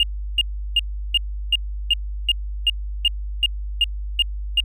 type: tone bursts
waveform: triangle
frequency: 2832 Hz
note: F7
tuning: 23 cents sharp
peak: -10 dBFS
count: 13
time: 0-4.603 s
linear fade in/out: 2 ms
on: 31 ms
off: 350 ms
effects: tanh soft clip ceiling -10 dBFS + added 50 Hz sine -25 dBFS peak until 4.64 s